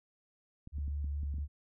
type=clicks; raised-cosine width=5 ms; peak=-34 dBFS; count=7; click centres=0.674 / 0.784 / 0.88 / 1.044 / 1.233 / 1.341 / 1.384 s
type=tone with vibrato; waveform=sine; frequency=72 Hz; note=D2; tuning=34 cents flat; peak=-33 dBFS; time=0.72-1.48 s; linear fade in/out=50 ms; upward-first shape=square; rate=4.8 Hz; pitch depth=14 cents each way
effects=none